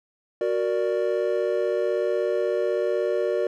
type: chord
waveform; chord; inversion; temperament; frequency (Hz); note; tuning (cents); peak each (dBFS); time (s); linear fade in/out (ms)
triangle; Gb augmented; none; equal; 370 / 466.2 / 587.3; Gb4 / Bb4 / D5; 0 / 0 / 0; -24; 0.41-3.47; 2
effects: none